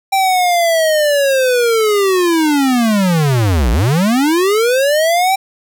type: linear two-way sweep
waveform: square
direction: down then up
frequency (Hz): 784 to 52.5 to 784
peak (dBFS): -11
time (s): 0.12-5.36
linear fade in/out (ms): 10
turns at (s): 3.71
effects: none